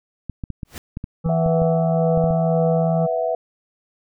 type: clicks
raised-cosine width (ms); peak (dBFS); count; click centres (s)
5; -16; 12; 0.297 / 0.438 / 0.503 / 0.632 / 0.971 / 1.041 / 1.261 / 1.462 / 1.619 / 2.175 / 2.241 / 2.307
type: noise with exponential growth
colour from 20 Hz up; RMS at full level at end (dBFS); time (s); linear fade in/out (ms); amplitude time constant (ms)
pink; -31; 0.65-0.78; 1; 28
type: harmonic tone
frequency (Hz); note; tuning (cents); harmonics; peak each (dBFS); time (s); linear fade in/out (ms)
164; E3; -9; 1 / 3 / 5 / 7 / 8; -18 / -28 / -38 / -41 / -42; 1.24-3.07; 20
type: chord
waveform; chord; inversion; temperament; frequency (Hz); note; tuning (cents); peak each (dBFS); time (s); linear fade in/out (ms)
sine; B suspended fourth; none; just; 493.9 / 658.5 / 740.8; B4 / E5 / F#5; 0 / -2 / +2; -24 / -21 / -27; 1.29-3.35; 2
effects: none